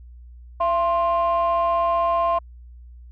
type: ring-modulated tone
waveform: triangle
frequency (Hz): 187.6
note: F#3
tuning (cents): +24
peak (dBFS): -11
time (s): 0.6-2.39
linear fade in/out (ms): 10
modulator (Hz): 865
effects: tanh soft clip ceiling -13 dBFS + added 60 Hz sine -40 dBFS peak until 3.11 s